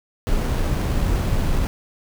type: noise with sample-and-hold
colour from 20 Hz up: brown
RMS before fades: -20 dBFS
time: 0.27-1.67 s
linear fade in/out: 0 ms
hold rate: 7350 Hz
effects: none